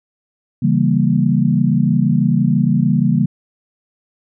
sine chord, C# diminished seventh, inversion none, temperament equal, 138.59 / 164.81 / 196 / 233.1 Hz, C#3 / E3 / G3 / Bb3, 0 / 0 / 0 / 0 cents, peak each -17 dBFS, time 0.62-3.26 s, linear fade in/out 10 ms, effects none

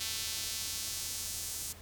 sawtooth tone with high-pass filter sweep, 222 Hz, A3, 16 cents sharp, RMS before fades -38 dBFS, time 0-1.73 s, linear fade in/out 10 ms, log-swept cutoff 4000 to 7100 Hz, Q 1.1, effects added 82 Hz sine -53 dBFS peak until 1.81 s + pink hiss -53 dBFS RMS until 1.81 s

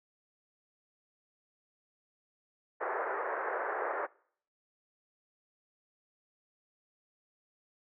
pink band-pass noise, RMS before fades -35 dBFS, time 2.8-4.07 s, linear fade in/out 20 ms, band 400 to 1800 Hz, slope 48 dB/octave, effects noise-tail reverb RT60 0.6 s tail -24 dB re dry

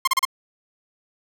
sawtooth tone bursts, 1059 Hz, C6, 21 cents sharp, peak -12 dBFS, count 4, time 0.05-0.252 s, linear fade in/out 5 ms, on 25 ms, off 34 ms, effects none

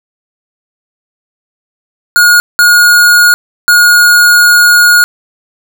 square tone bursts at uneven times, 1438 Hz, F#6, 50 cents flat, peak -3 dBFS, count 3, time 2.16-2.4 / 2.59-3.34 / 3.68-5.04 s, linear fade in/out 0 ms, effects none

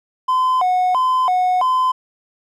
triangle tone with vibrato, 866 Hz, A5, 28 cents flat, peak -11 dBFS, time 0.28-1.92 s, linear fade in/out 10 ms, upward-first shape square, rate 1.5 Hz, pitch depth 290 cents each way, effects tanh soft clip ceiling -7 dBFS

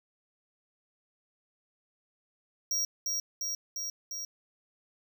square tone with echo, 5650 Hz, F8, 19 cents sharp, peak -28 dBFS, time 2.71-2.85 s, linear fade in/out 2 ms, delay 350 ms, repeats 4, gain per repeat -2 dB, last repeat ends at 4.25 s, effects none

